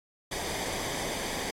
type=noise with comb filter; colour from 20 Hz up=pink; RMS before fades=-33 dBFS; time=0.31-1.51 s; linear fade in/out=10 ms; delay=0.73 ms; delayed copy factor=-0.6; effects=low-pass 10000 Hz 12 dB/octave + AAC 64 kbps